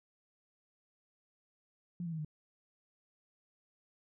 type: tone with pitch steps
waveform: sine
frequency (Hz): 174.61 / 166.92 / 159.56 / 152.53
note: F3 / E3 / D#3 / D#3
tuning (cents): 0 / +22 / +44 / -34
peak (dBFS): -36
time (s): 2-2.248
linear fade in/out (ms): 2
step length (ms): 62
effects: none